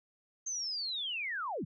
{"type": "linear sweep", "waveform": "sine", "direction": "down", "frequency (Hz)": [6390, 104.1], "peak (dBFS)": -34, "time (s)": [0.46, 1.65], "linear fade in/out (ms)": 10, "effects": []}